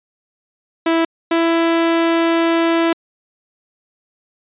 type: tone pair in turn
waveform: sawtooth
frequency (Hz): 329.5 / 332.4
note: E4 / E4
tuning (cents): -1 / +15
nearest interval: unison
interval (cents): 16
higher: second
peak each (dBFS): -9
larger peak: neither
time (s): 0.86-1.05 / 1.31-2.93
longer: second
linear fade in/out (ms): 5
effects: resampled to 8000 Hz